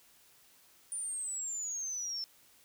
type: exponential sweep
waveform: sine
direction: down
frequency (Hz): 9397 to 5330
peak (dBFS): -35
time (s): 0.92-2.24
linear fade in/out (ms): 0
effects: white hiss -63 dBFS RMS until 2.64 s